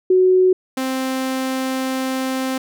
sine / sawtooth tone pair in turn, 370.4 / 261.9 Hz, F#4 / C4, +2 / +2 cents, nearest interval tritone, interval 600 cents, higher first, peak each -10 / -16 dBFS, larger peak first, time 0.1-0.53 / 0.77-2.58 s, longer second, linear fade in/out 5 ms, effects none

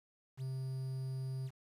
triangle tone with quantisation, 131.6 Hz, C3, 10 cents sharp, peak -35 dBFS, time 0.37-1.51 s, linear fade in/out 50 ms, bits 10, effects resampled to 32000 Hz

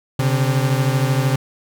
40% pulse beating tone pair, 130.81 / 143.81 Hz, C3 / D3, 0 / -36 cents, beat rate 13 Hz, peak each -16 / -20 dBFS, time 0.19-1.36 s, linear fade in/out 5 ms, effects none

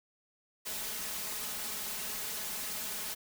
white noise with comb filter, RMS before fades -38 dBFS, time 0.65-3.15 s, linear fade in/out 20 ms, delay 4.7 ms, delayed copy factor +0.75, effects none

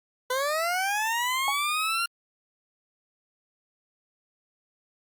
20% pulse linear sweep, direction up, 496.6 to 1396.9 Hz, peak -20 dBFS, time 0.3-2.06 s, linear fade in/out 5 ms
sine tone with exponential decay, 829 Hz, G#5, 3 cents flat, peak -21 dBFS, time 1.48-1.58 s, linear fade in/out 1 ms, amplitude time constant 21 ms
effects Opus 48 kbps

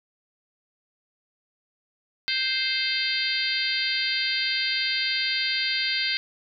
harmonic tone, 523.3 Hz, C5, in tune, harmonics 3 / 4 / 5 / 6 / 7 / 8 / 9, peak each -33 / -29 / -33 / -32 / -32 / -31 / -29 dBFS, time 2.28-6.17 s, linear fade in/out 0 ms, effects none

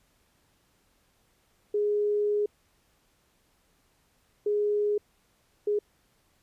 sine tone bursts at uneven times, 415.3 Hz, G#4, in tune, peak -23 dBFS, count 3, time 1.74-2.46 / 4.46-4.98 / 5.67-5.79 s, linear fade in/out 5 ms, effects pink hiss -68 dBFS RMS until 6.42 s + resampled to 32000 Hz

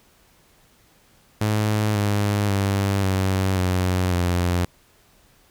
sawtooth tone with pitch steps, 106.4 / 102.54 / 98.82 / 95.23 / 91.77 / 88.44 Hz, G#2 / G#2 / G2 / G2 / F#2 / F2, +42 / -22 / +14 / -50 / -14 / +22 cents, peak -15 dBFS, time 1.41-4.65 s, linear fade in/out 5 ms, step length 540 ms, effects pink hiss -57 dBFS RMS until 5.5 s

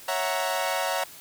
sawtooth chord, F# dominant seventh, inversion second, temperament equal, 554.4 / 659.3 / 740 / 932.3 Hz, C#5 / E5 / F#5 / A#5, 0 / 0 / 0 / 0 cents, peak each -27 dBFS, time 0.08-1.04 s, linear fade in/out 5 ms, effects white hiss -46 dBFS RMS until 1.2 s

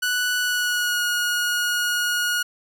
sawtooth tone with pitch glide, 1480 to 1443.7 Hz, F#6 to F#6, 0 to -43 cents, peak -17 dBFS, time 0.02-2.43 s, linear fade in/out 10 ms, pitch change -43 cents, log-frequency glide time 0.39-1.03 s, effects none

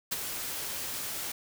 white noise with ADSR envelope, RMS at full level -29 dBFS, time 0.11-1.32 s, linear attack 14 ms, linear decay 24 ms, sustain -7 dB, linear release 5 ms, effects none

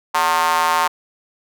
square tone with high-pass filter, 82.41 Hz, E2, in tune, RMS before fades -17 dBFS, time 0.14-0.88 s, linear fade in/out 10 ms, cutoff 970 Hz, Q 4, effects none

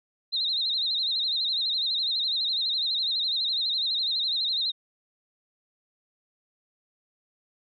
sine tone with vibrato, 3912 Hz, B7, 17 cents flat, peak -24 dBFS, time 0.32-4.72 s, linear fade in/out 20 ms, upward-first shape sine, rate 12 Hz, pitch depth 120 cents each way, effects none

